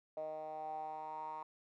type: tone with band-pass filter sweep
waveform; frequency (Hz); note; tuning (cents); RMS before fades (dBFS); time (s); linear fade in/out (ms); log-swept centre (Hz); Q
10% pulse; 155.56; D#3; 0; -44; 0.17-1.43; 2; 630 to 1000; 8.1
effects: none